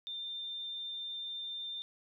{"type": "tone", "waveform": "sine", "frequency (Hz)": 3594, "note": "A7", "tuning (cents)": 36, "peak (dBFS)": -38, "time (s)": [0.07, 1.82], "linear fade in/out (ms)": 0, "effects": ["13-bit"]}